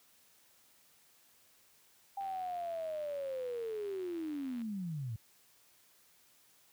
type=linear sweep; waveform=sine; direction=down; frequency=798 to 104.2 Hz; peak=-36 dBFS; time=2.17-5.16 s; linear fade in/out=5 ms
type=click train; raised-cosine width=0.3 ms; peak=-40 dBFS; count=210; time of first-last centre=2.21-4.618 s; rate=86.8 Hz
effects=white hiss -66 dBFS RMS until 6.72 s + high-pass 60 Hz 12 dB/octave